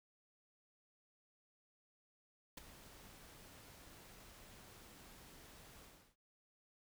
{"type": "noise with ADSR envelope", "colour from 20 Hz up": "pink", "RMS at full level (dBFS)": -45, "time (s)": [2.57, 6.16], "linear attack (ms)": 8, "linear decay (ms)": 11, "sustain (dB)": -14, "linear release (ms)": 340, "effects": []}